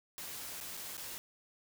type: noise with dropouts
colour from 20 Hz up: white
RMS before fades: -44 dBFS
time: 0.18-1.18 s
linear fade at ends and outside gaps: 0 ms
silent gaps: 0.603-0.61 / 0.769-0.773 / 0.969-0.978 s
effects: none